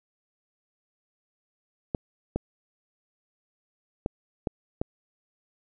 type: clicks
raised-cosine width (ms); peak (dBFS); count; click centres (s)
2; -13; 5; 1.948 / 2.36 / 4.061 / 4.472 / 4.815
effects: none